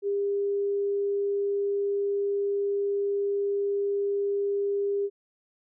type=tone; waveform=sine; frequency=401.9 Hz; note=G4; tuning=43 cents sharp; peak=-24 dBFS; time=0.02-5.1 s; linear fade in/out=50 ms; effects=none